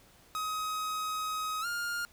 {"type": "tone with pitch glide", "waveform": "45% pulse", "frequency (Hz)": [1264, 1410.6], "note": ["D#6", "F6"], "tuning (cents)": [27, 17], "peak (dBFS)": -32, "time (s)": [0.35, 2.05], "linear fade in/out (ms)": 0, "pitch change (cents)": 190, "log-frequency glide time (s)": [1.61, 1.66], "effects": ["pink hiss -60 dBFS RMS until 2.12 s"]}